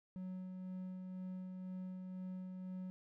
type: tone with tremolo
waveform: triangle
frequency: 185 Hz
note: F#3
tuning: in tune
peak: -40 dBFS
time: 0.16-2.9 s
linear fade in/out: 0 ms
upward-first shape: sine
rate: 2 Hz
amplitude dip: 30%
effects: none